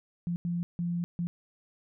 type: tone bursts at uneven times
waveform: sine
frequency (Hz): 172.9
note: F3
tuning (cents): -17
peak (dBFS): -28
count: 4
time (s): 0.27-0.36 / 0.45-0.63 / 0.79-1.04 / 1.19-1.27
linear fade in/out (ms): 0
effects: none